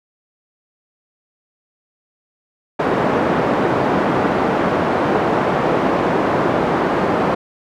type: band-pass noise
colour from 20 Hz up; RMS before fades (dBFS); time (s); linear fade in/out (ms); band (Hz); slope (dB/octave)
pink; -17; 2.79-7.35; 10; 230 to 1100; 12
effects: none